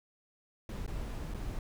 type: noise with dropouts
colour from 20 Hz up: brown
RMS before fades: -38 dBFS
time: 0.69-1.59 s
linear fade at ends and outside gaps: 2 ms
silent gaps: 0.864-0.877 / 1.339-1.345 s
effects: none